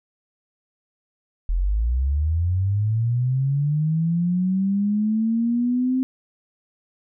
sine linear sweep, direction up, 40 to 261.4 Hz, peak -18 dBFS, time 1.49-6.03 s, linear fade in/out 0 ms, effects none

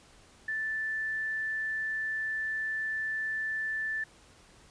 sine tone, 1760 Hz, A6, in tune, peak -30 dBFS, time 0.48-4.04 s, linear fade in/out 5 ms, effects pink hiss -58 dBFS RMS until 4.7 s + resampled to 22050 Hz

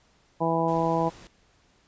harmonic tone, 164.81 Hz, E3, in tune, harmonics 1 / 2 / 3 / 4 / 5 / 6, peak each -29 / -29 / -29 / -29 / -29 / -29 dBFS, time 0.4-1.1 s, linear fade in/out 20 ms
pink noise, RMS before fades -48 dBFS, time 0.68-1.27 s, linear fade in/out 0 ms
effects pink hiss -63 dBFS RMS until 1.87 s + resampled to 16000 Hz

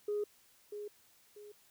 sine tone with echo, 415.3 Hz, G#4, in tune, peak -31 dBFS, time 0.08-0.24 s, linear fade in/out 5 ms, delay 640 ms, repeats 2, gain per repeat -9 dB, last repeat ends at 1.52 s, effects tanh soft clip ceiling -28 dBFS + white hiss -66 dBFS RMS until 1.7 s

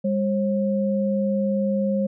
sine tone pair together, 201.3 / 538.2 Hz, G3 / C5, +46 / +49 cents, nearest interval octave + perfect fourth, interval 1703 cents, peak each -21 / -24 dBFS, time 0.04-2.07 s, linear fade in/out 10 ms, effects none

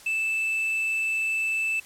triangle tone with quantisation, 2637 Hz, E7, in tune, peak -22 dBFS, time 0.06-1.8 s, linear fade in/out 5 ms, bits 8, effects white hiss -49 dBFS RMS until 1.85 s + low-pass 12000 Hz 12 dB/octave

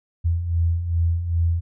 sine beating tone pair, 82.41 / 84.91 Hz, E2 / F2, 0 / -48 cents, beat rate 2.5 Hz, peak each -26 / -19 dBFS, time 0.24-1.61 s, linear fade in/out 20 ms, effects none

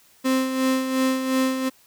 35% pulse tone with tremolo, 261.6 Hz, C4, in tune, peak -16 dBFS, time 0.24-1.7 s, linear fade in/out 20 ms, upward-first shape sine, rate 2.8 Hz, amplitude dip 55%, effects white hiss -56 dBFS RMS until 1.86 s

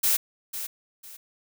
blue noise with echo, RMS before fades -22 dBFS, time 0.03-0.17 s, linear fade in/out 10 ms, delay 500 ms, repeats 2, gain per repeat -11 dB, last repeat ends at 1.17 s, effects none

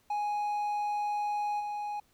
triangle tone with level steps, 830.6 Hz, G#5, in tune, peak -27 / -31 dBFS, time 0.1-2 s, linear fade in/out 5 ms, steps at 1.59 s, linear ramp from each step 20 ms, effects pink hiss -68 dBFS RMS until 2.13 s

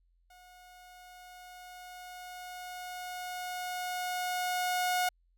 sawtooth tone with level ramp, 725 Hz, F#5, 35 cents flat, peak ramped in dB -51 to -23 dBFS, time 0.3-5.09 s, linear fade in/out 5 ms, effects added 43 Hz sine -66 dBFS peak until 5.37 s

